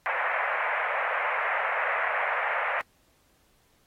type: band-pass noise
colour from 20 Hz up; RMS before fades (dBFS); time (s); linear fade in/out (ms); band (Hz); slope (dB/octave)
white; -28; 0.06-2.81; 0; 540 to 2200; 48
effects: pink hiss -66 dBFS RMS until 3.86 s + AAC 48 kbps